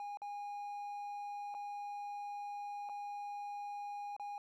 triangle tone with dropouts, 818 Hz, G#5, 26 cents flat, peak -39 dBFS, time 0-4.38 s, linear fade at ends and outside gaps 1 ms, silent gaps 0.172-0.218 / 1.542-1.548 / 2.89-2.895 / 4.165-4.197 s, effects none

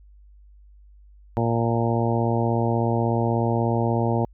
harmonic tone with a mistuned harmonic, 116.5 Hz, A#2, 1 cent flat, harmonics 1 / 2 / 3 / 4 / 5 / 6 / 7 / 8, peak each -23 / -26 / -28 / -29 / -30 / -31 / -31 / -32 dBFS, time 1.37-4.25 s, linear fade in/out 0 ms, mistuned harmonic 8, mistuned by -30 cents, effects added 50 Hz sine -47 dBFS peak until 4.33 s

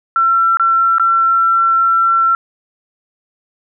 sine tone with dropouts, 1351 Hz, E6, 42 cents sharp, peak -9 dBFS, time 0.16-2.35 s, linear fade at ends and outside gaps 1 ms, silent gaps 0.571-0.597 / 0.983-0.997 s, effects none

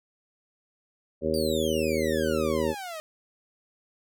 harmonic tone, 79 Hz, D#2, 27 cents sharp, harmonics 1 / 2 / 3 / 4 / 5 / 6 / 7, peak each -36 / -37 / -31 / -33 / -29 / -31 / -29 dBFS, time 1.21-2.75 s, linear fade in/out 50 ms
sawtooth exponential sweep, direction down, 4800 to 610 Hz, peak -31 dBFS, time 1.34-3 s, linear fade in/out 0 ms
effects none

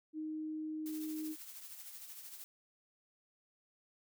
sine tone, 311.1 Hz, D#4, in tune, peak -38 dBFS, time 0.13-1.36 s, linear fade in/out 50 ms
blue noise with tremolo, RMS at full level -48 dBFS, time 0.86-2.44 s, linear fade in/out 0 ms, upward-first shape triangle, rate 13 Hz, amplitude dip 55%
effects none

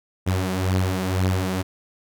sawtooth beating tone pair, 92.7 / 94.7 Hz, F#2 / F#2, +4 / +41 cents, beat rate 2 Hz, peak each -18 / -21 dBFS, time 0.26-1.63 s, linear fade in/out 20 ms, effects none

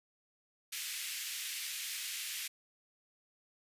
pink high-pass noise, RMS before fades -40 dBFS, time 0.72-2.48 s, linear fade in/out 10 ms, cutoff 2100 Hz, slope 24 dB/octave, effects resampled to 32000 Hz

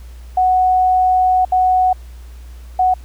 sine tone bursts at uneven times, 740 Hz, F#5, in tune, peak -10 dBFS, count 3, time 0.37-1.45 / 1.52-1.93 / 2.79-2.94 s, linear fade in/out 5 ms, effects added 60 Hz sine -32 dBFS peak until 3.04 s + pink hiss -49 dBFS RMS until 3.04 s

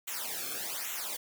white noise with flanger, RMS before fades -37 dBFS, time 0.07-1.17 s, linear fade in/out 10 ms, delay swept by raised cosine 0.2 to 1.06 ms, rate 1.2 Hz, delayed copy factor -0.95, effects none

